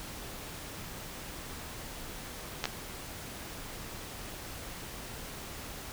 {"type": "clicks", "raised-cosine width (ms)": 0.2, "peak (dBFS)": -12, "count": 2, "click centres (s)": [2.641, 2.655], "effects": ["pink hiss -43 dBFS RMS until 5.92 s"]}